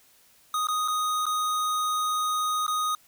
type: tone with dropouts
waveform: square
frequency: 1244.5 Hz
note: D#6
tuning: in tune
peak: -25 dBFS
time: 0.54-2.95 s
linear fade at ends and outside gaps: 2 ms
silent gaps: 0.671-0.685 / 0.878-0.882 / 1.256-1.265 / 2.666-2.679 s
effects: white hiss -59 dBFS RMS until 3.07 s

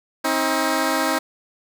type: tone pair together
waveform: 10% pulse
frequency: 266.7 / 317.2 Hz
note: C4 / D#4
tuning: +33 / +33 cents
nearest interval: minor third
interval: 300 cents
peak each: -14 / -13 dBFS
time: 0.24-1.19 s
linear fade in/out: 10 ms
effects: none

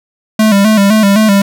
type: tone with vibrato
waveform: square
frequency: 207.7 Hz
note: G#3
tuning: in tune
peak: -6 dBFS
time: 0.39-1.42 s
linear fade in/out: 5 ms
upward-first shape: square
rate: 3.9 Hz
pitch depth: 78 cents each way
effects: none

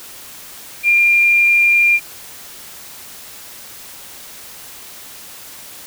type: tone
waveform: sine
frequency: 2396 Hz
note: D7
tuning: 34 cents sharp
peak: -9 dBFS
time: 0.83-2 s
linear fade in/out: 50 ms
effects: white hiss -36 dBFS RMS until 5.86 s

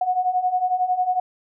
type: beating tone pair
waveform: sine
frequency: 725 / 736 Hz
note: F#5 / F#5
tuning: -35 / -9 cents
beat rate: 11 Hz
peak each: -24 / -20 dBFS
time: 0.01-1.2 s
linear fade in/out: 5 ms
effects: none

